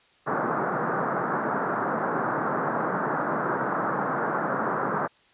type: band-pass noise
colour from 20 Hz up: white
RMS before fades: -27 dBFS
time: 0.26-5.08 s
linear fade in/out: 20 ms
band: 130 to 1500 Hz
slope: 48 dB/octave
effects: white hiss -60 dBFS RMS until 5.33 s + resampled to 8000 Hz